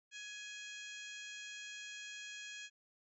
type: harmonic tone with a mistuned harmonic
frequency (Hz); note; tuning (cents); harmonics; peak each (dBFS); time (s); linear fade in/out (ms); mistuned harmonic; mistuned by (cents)
837; G#5; +13; 2 / 3 / 4 / 5 / 6 / 7 / 8 / 9; -51 / -51 / -52 / -59 / -63 / -60 / -56 / -64; 0.11-2.7; 50; 4; -37
effects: none